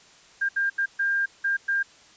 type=tone bursts at uneven times; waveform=sine; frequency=1600 Hz; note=G6; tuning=35 cents sharp; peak=-21 dBFS; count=6; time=0.41-0.49 / 0.56-0.7 / 0.78-0.86 / 0.99-1.26 / 1.44-1.57 / 1.68-1.83 s; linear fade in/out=10 ms; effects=white hiss -53 dBFS RMS until 2.16 s + resampled to 16000 Hz